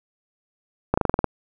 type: slowing click train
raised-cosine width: 1 ms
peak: -4 dBFS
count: 8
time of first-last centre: 0.94-1.243 s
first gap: 35 ms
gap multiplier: 1.07
effects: none